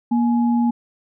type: tone pair together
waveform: sine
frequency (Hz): 237 / 842.4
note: A#3 / G#5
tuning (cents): +29 / +24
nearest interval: octave + minor seventh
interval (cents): 2195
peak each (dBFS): -15 / -26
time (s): 0.11-0.71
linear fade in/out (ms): 10
effects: none